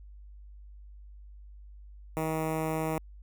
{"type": "tone with notch filter", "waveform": "10% pulse", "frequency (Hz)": 158.6, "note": "D#3", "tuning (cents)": 33, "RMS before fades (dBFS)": -31, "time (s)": [2.17, 2.98], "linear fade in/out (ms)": 0, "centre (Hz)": 4300, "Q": 0.56, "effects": ["added 50 Hz sine -46 dBFS peak until 3.22 s"]}